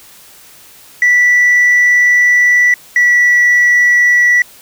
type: tone pair in turn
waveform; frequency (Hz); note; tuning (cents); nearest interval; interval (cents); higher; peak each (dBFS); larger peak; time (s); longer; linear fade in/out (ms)
sine; 1963 / 1950.6; B6 / B6; -11 / -22; unison; 11; first; -4; neither; 1.02-2.74 / 2.96-4.42; first; 2
effects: tanh soft clip ceiling -4 dBFS + white hiss -40 dBFS RMS until 4.61 s